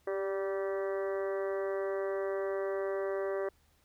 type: harmonic tone with a mistuned harmonic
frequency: 194.1 Hz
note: G3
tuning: 17 cents flat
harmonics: 2 / 3 / 4 / 5 / 6 / 7 / 8 / 9 / 10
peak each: -33 / -36 / -48 / -50 / -45 / -55 / -49 / -53 / -50 dBFS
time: 0.07-3.49 s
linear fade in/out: 5 ms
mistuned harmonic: 2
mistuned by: +16 cents
effects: added 75 Hz sine -70 dBFS peak until 3.84 s + pink hiss -70 dBFS RMS until 3.84 s